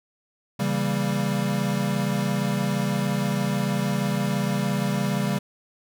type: chord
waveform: square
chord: C# diminished seventh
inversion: none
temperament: equal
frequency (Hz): 138.59 / 164.81 / 196 / 233.1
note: C#3 / E3 / G3 / Bb3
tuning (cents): 0 / 0 / 0 / 0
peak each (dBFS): -28 / -32 / -26 / -32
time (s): 0.59-5.39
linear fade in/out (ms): 10
effects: none